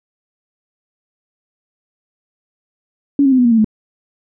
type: tone with pitch steps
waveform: sine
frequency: 282 / 269.7 / 258 / 246.8 / 236 / 225.8 / 215.9 Hz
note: C#4 / C#4 / C4 / B3 / A#3 / A3 / A3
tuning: +30 / -47 / -24 / -1 / +22 / +45 / -33 cents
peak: -8 dBFS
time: 3.19-3.645 s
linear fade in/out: 2 ms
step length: 65 ms
effects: none